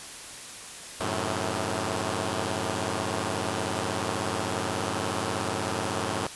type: chord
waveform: 5% pulse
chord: F# diminished seventh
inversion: none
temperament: equal with one note detuned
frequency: 92.5 / 108.99 / 130.81 / 155.56 Hz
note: F#2 / A2 / C3 / Eb3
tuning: 0 / -16 / 0 / 0 cents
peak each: -20 / -20 / -26 / -26 dBFS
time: 1-6.27 s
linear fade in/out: 5 ms
effects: white hiss -41 dBFS RMS until 6.35 s + resampled to 24000 Hz